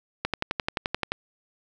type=click train; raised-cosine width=0.3 ms; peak=-9 dBFS; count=11; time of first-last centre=0.25-1.12 s; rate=11.5 Hz; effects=none